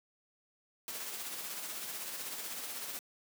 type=noise with tremolo; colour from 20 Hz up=white; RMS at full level=-40 dBFS; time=0.88-2.99 s; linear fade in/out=0 ms; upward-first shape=sine; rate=16 Hz; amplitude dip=35%; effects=high-pass 200 Hz 12 dB/octave